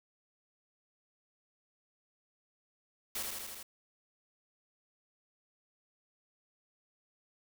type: noise with echo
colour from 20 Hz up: white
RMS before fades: -37 dBFS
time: 3.15-3.23 s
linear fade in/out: 5 ms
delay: 80 ms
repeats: 5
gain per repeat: -2 dB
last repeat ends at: 3.63 s
effects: none